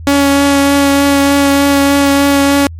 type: tone with vibrato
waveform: sawtooth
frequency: 280.4 Hz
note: C#4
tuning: 20 cents sharp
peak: -3 dBFS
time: 0.07-2.67 s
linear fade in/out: 2 ms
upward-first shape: triangle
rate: 3.3 Hz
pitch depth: 13 cents each way
effects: added 82 Hz sine -24 dBFS peak until 2.79 s + MP3 64 kbps